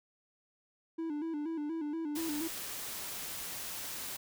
triangle tone with vibrato, 311.1 Hz, D#4, in tune, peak -32 dBFS, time 0.98-2.48 s, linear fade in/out 10 ms, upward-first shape square, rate 4.2 Hz, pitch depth 89 cents each way
white noise, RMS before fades -41 dBFS, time 2.15-4.17 s, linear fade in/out 10 ms
effects none

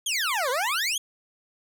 20% pulse exponential two-way sweep, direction down then up, 3414 to 478.1 to 3414 Hz, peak -19 dBFS, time 0.06-0.98 s, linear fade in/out 5 ms, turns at 0.5 s, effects none

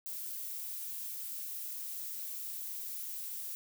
violet noise, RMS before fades -41 dBFS, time 0.06-3.55 s, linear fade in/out 0 ms, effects none

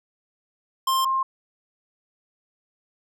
square / sine tone pair in turn, 1055 / 1061.1 Hz, C6 / C6, +14 / +24 cents, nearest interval unison, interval 10 cents, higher second, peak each -20 dBFS, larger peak neither, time 0.87-1.05 / 1.05-1.23 s, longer neither, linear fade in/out 5 ms, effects none

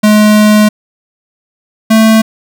square tone pair in turn, 211.8 / 221 Hz, G#3 / A3, +34 / +8 cents, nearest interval minor second, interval 74 cents, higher second, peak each -4 dBFS, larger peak neither, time 0.03-0.69 / 1.9-2.22 s, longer first, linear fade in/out 10 ms, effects none

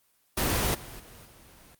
pink noise with level steps, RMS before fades -26 / -43 / -49 / -53 dBFS, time 0.37-1.75 s, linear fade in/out 5 ms, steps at 0.74 / 0.99 / 1.25 s, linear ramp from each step 10 ms, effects white hiss -68 dBFS RMS until 1.79 s + Opus 24 kbps

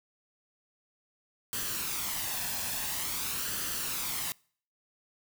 white noise with flanger, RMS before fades -34 dBFS, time 1.53-4.32 s, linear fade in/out 0 ms, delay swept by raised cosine 0.65 to 1.19 ms, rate 0.48 Hz, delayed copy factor +0.5, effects noise-tail reverb RT60 0.5 s tail -25 dB re dry

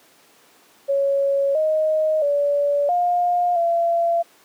sine tone with pitch steps, 555 / 624 / 574 / 708 / 680 Hz, C#5 / D#5 / D5 / F5 / F5, +2 / +5 / -40 / +23 / -46 cents, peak -16 dBFS, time 0.88-4.23 s, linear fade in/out 20 ms, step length 670 ms, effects pink hiss -53 dBFS RMS until 4.44 s + high-pass 300 Hz 12 dB/octave

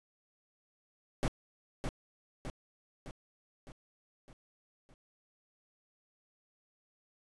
brown noise with echo, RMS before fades -30 dBFS, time 1.23-1.28 s, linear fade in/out 0 ms, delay 610 ms, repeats 6, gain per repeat -5 dB, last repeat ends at 4.94 s, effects resampled to 24000 Hz

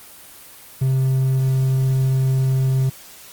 triangle tone with hard clipping, 132.1 Hz, C3, 17 cents sharp, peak -16 dBFS, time 0.81-2.9 s, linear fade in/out 10 ms, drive 6 dB, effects white hiss -42 dBFS RMS until 3.32 s + Opus 24 kbps

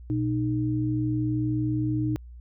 sine tone pair together, 121 / 307.9 Hz, B2 / D#4, -35 / -18 cents, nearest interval octave + major third, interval 1617 cents, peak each -26 dBFS, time 0.1-2.16 s, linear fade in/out 0 ms, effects added 60 Hz sine -41 dBFS peak until 2.4 s

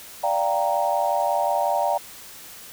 sine chord, G minor seventh, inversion second, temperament equal, 587.3 / 698.5 / 784 / 932.3 Hz, D5 / F5 / G5 / Bb5, 0 / 0 / 0 / 0 cents, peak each -25 dBFS, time 0.23-1.98 s, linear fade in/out 10 ms, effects white hiss -42 dBFS RMS until 2.72 s

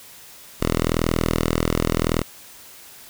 5% pulse tone, 40.85 Hz, E1, 15 cents flat, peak -8 dBFS, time 0.6-2.23 s, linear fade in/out 20 ms, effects white hiss -44 dBFS RMS until 3.09 s

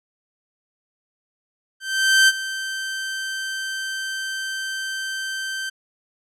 sawtooth tone with ADSR envelope, 1555 Hz, G6, 14 cents flat, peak -7 dBFS, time 1.8-5.7 s, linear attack 480 ms, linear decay 37 ms, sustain -15 dB, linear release 12 ms, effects low-pass 10000 Hz 12 dB/octave

